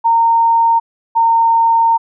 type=tone pair in turn; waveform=sine; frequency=920 / 916.1 Hz; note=A#5 / A#5; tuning=-23 / -30 cents; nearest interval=unison; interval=7 cents; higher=first; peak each=-8 dBFS; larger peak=neither; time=0.04-0.8 / 1.15-1.98 s; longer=second; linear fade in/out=20 ms; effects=none